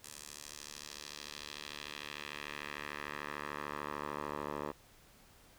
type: tone with band-pass filter sweep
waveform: 10% pulse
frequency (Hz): 73.42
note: D2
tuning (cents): 0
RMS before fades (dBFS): -44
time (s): 0.03-4.72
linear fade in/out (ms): 10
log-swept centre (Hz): 8600 to 770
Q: 1.3
effects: pink hiss -62 dBFS RMS until 5.58 s